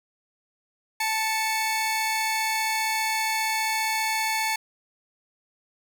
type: tone pair together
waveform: sawtooth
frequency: 879.8 / 2217 Hz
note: A5 / C#7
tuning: 0 / 0 cents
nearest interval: octave + major third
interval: 1600 cents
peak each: -22 / -24 dBFS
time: 1-4.56 s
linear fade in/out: 5 ms
effects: none